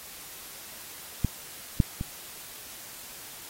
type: clicks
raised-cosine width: 5 ms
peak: -11 / -7 / -18 dBFS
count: 3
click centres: 1.247 / 1.802 / 2.011 s
effects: white hiss -44 dBFS RMS until 3.49 s + AAC 48 kbps